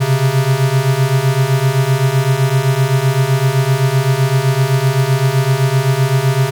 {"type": "beating tone pair", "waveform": "square", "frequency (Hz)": [128.8, 136.6], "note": ["C3", "C#3"], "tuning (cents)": [-27, -25], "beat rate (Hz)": 7.8, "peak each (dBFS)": [-16, -14], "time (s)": [0, 6.51], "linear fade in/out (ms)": 20, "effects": []}